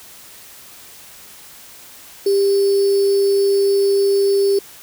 sine tone with sample-and-hold, 396.6 Hz, G4, 20 cents sharp, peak -12 dBFS, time 2.26-4.59 s, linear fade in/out 5 ms, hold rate 4900 Hz, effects white hiss -41 dBFS RMS until 4.82 s

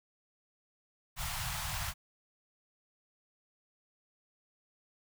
pink band-stop noise, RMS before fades -37 dBFS, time 1.16-1.94 s, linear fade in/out 50 ms, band 160 to 690 Hz, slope 48 dB/octave, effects none

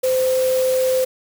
sine tone in noise, 516 Hz, C5, 24 cents flat, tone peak -15 dBFS, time 0.03-1.05 s, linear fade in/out 10 ms, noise white, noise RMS -30 dBFS, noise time 0.03-1.05 s, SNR +12 dB, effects none

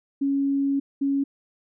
sine tone pair in turn, 277.2 / 277.2 Hz, C#4 / C#4, 0 / 0 cents, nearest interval unison, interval 0 cents, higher neither, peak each -20 dBFS, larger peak neither, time 0.21-0.8 / 1.01-1.24 s, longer first, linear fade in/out 10 ms, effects none

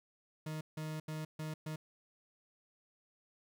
40% pulse tone bursts at uneven times, 155.56 Hz, D#3, in tune, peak -38 dBFS, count 5, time 0.46-0.61 / 0.77-1 / 1.08-1.25 / 1.39-1.54 / 1.66-1.76 s, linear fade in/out 5 ms, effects 13-bit

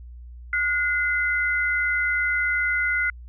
sine tone pair together, 1445.5 / 2052 Hz, F#6 / C7, -41 / -34 cents, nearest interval tritone, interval 607 cents, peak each -23 dBFS, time 0.53-3.1 s, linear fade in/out 2 ms, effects added 60 Hz sine -38 dBFS peak until 3.28 s

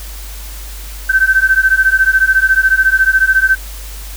sine beating tone pair, 1537 / 1551 Hz, G6 / G6, -35 / -19 cents, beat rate 14 Hz, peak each -11 dBFS, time 1.09-3.56 s, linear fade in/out 10 ms, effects added 50 Hz sine -26 dBFS peak until 4.16 s + white hiss -33 dBFS RMS until 4.16 s

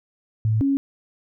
sine tone pair in turn, 109.5 / 275.9 Hz, A2 / C#4, -8 / -8 cents, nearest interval octave + major third, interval 1600 cents, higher second, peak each -17 dBFS, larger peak neither, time 0.45-0.61 / 0.61-0.77 s, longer neither, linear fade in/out 0 ms, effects none

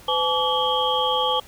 sine tone cluster, 507 / 855 / 1148 / 3044 / 3244 Hz, B4 / A5 / D6 / F#7 / G#7, +45 / -50 / -40 / +48 / -41 cents, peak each -25 / -24 / -26 / -32 / -24 dBFS, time 0.08-1.4 s, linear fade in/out 5 ms, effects pink hiss -47 dBFS RMS until 1.47 s

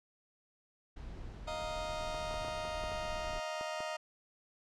brown noise, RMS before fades -45 dBFS, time 0.96-3.4 s, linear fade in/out 10 ms
sawtooth chord, Eb suspended second, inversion none, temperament just, 622.3 / 700 / 933.4 Hz, Eb5 / F5 / Bb5, 0 / +4 / +2 cents, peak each -35 / -40 / -40 dBFS, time 1.47-3.97 s, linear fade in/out 10 ms
clicks, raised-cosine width 1 ms, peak -31 dBFS, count 10, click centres 2.146 / 2.311 / 2.341 / 2.448 / 2.483 / 2.651 / 2.838 / 2.918 / 3.611 / 3.805 s
effects low-pass 6000 Hz 12 dB/octave

